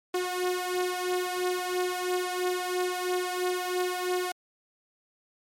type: beating tone pair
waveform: sawtooth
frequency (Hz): 361.4 / 364.4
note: F#4 / F#4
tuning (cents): -41 / -26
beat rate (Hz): 3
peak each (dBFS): -25 / -28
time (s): 0.14-4.32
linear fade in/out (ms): 5
effects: MP3 64 kbps